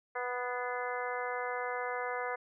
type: harmonic tone with a mistuned harmonic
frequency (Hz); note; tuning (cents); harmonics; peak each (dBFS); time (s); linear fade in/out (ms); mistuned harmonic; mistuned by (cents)
246.9; B3; 0; 2 / 3 / 4 / 5 / 6 / 7 / 8; -38 / -40 / -41 / -42 / -43 / -43 / -44; 0.15-2.36; 10; 8; +68
effects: none